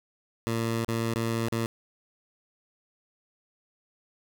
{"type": "tone with dropouts", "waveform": "15% pulse", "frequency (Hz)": 114.5, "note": "A#2", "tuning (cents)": -31, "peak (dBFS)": -20, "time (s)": [0.47, 1.66], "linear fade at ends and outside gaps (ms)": 0, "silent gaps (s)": [[0.846, 0.882], [1.138, 1.159], [1.484, 1.523]], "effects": []}